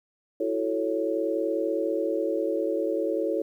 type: chord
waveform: sine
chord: F# minor seventh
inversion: third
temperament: equal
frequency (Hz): 329.6 / 370 / 440 / 554.4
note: E4 / F#4 / A4 / C#5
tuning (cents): 0 / 0 / 0 / 0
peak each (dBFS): -29 / -32 / -29 / -29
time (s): 0.4-3.42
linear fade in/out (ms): 5
effects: 10-bit